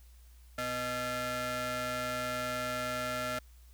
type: ring-modulated tone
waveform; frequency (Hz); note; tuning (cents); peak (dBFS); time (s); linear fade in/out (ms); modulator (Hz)
sawtooth; 369.8; F#4; -1; -26; 0.58-3.39; 5; 990
effects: added 60 Hz sine -53 dBFS peak until 3.73 s + white hiss -66 dBFS RMS until 3.73 s